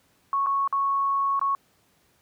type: tone with dropouts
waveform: sine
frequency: 1105 Hz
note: C#6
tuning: 6 cents flat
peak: -21 dBFS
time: 0.33-1.55 s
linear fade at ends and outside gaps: 1 ms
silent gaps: 0.462-0.468 / 0.676-0.726 / 1.394-1.414 s
effects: pink hiss -64 dBFS RMS until 2.21 s + high-pass 80 Hz 12 dB/octave